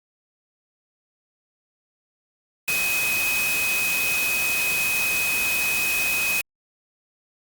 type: tone in noise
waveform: sine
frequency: 2522 Hz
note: D#7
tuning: 23 cents sharp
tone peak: -22 dBFS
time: 2.68-6.41 s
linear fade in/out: 0 ms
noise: white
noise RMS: -27 dBFS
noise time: 2.68-6.41 s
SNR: +2 dB
effects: Opus 48 kbps